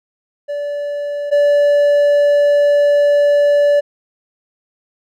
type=tone pair in turn; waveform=triangle; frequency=579 / 579 Hz; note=D5 / D5; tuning=-25 / -25 cents; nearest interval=unison; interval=0 cents; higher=neither; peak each=-17 / -7 dBFS; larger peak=second; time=0.48-1.31 / 1.31-3.81 s; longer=second; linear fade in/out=20 ms; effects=none